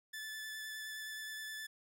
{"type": "tone with vibrato", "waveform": "sawtooth", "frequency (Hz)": 1744, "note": "A6", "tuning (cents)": -16, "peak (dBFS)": -39, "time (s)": [0.13, 1.67], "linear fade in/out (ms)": 10, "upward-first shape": "sine", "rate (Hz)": 9.6, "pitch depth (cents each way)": 12, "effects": []}